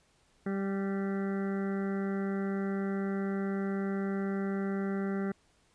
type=harmonic tone with a mistuned harmonic; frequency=196 Hz; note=G3; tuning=in tune; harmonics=1 / 2 / 3 / 4 / 6 / 7 / 8 / 9 / 10; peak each=-31 / -36 / -46 / -47 / -51 / -47 / -50 / -53 / -50 dBFS; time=0.46-5.32 s; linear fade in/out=5 ms; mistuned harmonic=8; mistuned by=-18 cents; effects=pink hiss -68 dBFS RMS until 5.74 s + resampled to 22050 Hz